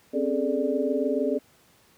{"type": "tone cluster", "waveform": "sine", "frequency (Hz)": [257.2, 276.4, 414.2, 441, 589], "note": ["C4", "C#4", "G#4", "A4", "D5"], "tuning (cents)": [-30, -5, -5, 4, 5], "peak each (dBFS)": -29, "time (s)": [0.13, 1.39], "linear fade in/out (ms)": 20, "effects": ["pink hiss -59 dBFS RMS until 1.97 s", "high-pass 100 Hz 12 dB/octave"]}